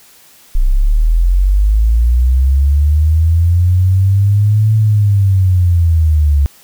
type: linear two-way sweep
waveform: sine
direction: up then down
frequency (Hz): 30.12 to 109.7 to 69.6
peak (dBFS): -7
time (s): 0.55-6.46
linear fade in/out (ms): 0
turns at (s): 4.75
effects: white hiss -44 dBFS RMS until 6.63 s